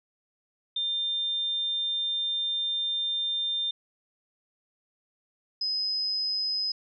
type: tone pair in turn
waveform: sine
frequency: 3600 / 5052 Hz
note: A7 / D#8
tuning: +39 / +26 cents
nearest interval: tritone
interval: 587 cents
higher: second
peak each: -26 dBFS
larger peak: neither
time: 0.76-3.71 / 5.61-6.72 s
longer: first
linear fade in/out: 5 ms
effects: none